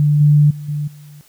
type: tone with level steps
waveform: sine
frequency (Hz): 147.8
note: D3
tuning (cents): +11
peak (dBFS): -10 / -7 / -26 / -18 / -36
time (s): 0-1.21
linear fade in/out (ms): 0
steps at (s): 0.2 / 0.5 / 0.68 / 0.87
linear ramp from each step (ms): 10
effects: white hiss -51 dBFS RMS until 1.28 s